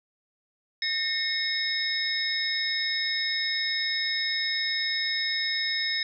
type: tone cluster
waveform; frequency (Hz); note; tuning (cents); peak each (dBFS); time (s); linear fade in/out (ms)
sine; 1826 / 2165 / 3772 / 5220; A#6 / C#7 / A#7 / E8; -36 / -41 / +20 / -18; -31 / -33 / -30 / -30; 0.82-6.03; 2
effects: none